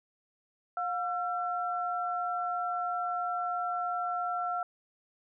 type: tone pair together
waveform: sine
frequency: 714 / 1351.5 Hz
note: F5 / E6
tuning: +38 / +43 cents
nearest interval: major seventh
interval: 1105 cents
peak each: -32 / -33 dBFS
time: 0.77-4.63 s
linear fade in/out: 2 ms
effects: none